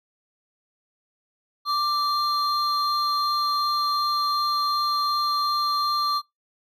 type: tone pair together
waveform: triangle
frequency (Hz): 1174.7 / 4186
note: D6 / C8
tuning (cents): 0 / 0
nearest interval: octave + minor seventh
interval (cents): 2200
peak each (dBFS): -20 / -25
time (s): 1.65-6.22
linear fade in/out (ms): 50
effects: noise-tail reverb RT60 0.2 s tail -24 dB re dry + tanh soft clip ceiling -12 dBFS